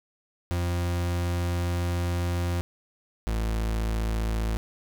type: tone pair in turn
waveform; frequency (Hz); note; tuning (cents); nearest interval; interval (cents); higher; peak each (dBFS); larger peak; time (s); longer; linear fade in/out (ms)
40% pulse; 87.31 / 55; F2 / A1; 0 / 0; minor sixth; 800; first; -24; neither; 0.51-2.61 / 3.27-4.57; first; 0
effects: none